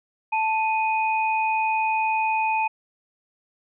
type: tone pair together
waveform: sine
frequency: 880 / 2489 Hz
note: A5 / D#7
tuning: 0 / 0 cents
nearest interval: octave + tritone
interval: 1800 cents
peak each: -21 / -26 dBFS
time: 0.32-2.68 s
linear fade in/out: 10 ms
effects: none